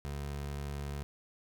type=tone; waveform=25% pulse; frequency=71.2 Hz; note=C#2; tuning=47 cents sharp; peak=-33 dBFS; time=0.05-1.03 s; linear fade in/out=0 ms; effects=none